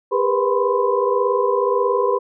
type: tone cluster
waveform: sine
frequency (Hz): 402.1 / 477.1 / 498.8 / 998 / 1055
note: G4 / A#4 / B4 / B5 / C6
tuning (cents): +44 / +40 / +17 / +18 / +14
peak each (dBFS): -20 / -24 / -20 / -22 / -27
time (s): 0.11-2.19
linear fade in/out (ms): 20
effects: none